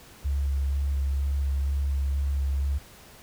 sine tone with vibrato, 69.3 Hz, C#2, in tune, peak -23 dBFS, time 0.24-2.79 s, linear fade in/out 20 ms, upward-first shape square, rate 2.1 Hz, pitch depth 12 cents each way, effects pink hiss -50 dBFS RMS until 3.22 s

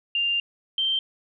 sine tone pair in turn, 2794 / 3136 Hz, F7 / G7, 0 / 0 cents, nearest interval major second, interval 200 cents, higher second, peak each -21 dBFS, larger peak neither, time 0.15-0.4 / 0.78-0.99 s, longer first, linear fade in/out 2 ms, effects none

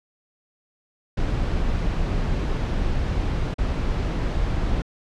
brown noise with dropouts, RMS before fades -23 dBFS, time 1.17-4.82 s, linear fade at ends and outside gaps 5 ms, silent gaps 3.542-3.583 s, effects low-pass 5000 Hz 12 dB/octave

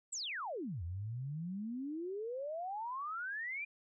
sine exponential two-way sweep, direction down then up, 8260 to 81.5 to 2429 Hz, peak -38 dBFS, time 0.12-3.65 s, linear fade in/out 10 ms, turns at 0.83 s, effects none

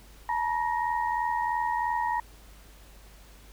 sine tone cluster, 872 / 955 / 1868 Hz, A5 / A#5 / A#6, -16 / +42 / +3 cents, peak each -31 / -27 / -35 dBFS, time 0.29-2.2 s, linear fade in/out 2 ms, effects added 50 Hz sine -50 dBFS peak until 3.52 s + pink hiss -55 dBFS RMS until 3.52 s

